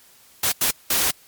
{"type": "noise bursts at uneven times", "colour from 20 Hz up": "white", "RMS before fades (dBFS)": -20, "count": 3, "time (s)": [[0.43, 0.52], [0.61, 0.71], [0.9, 1.11]], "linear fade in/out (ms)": 5, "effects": ["white hiss -52 dBFS RMS until 1.27 s", "MP3 96 kbps"]}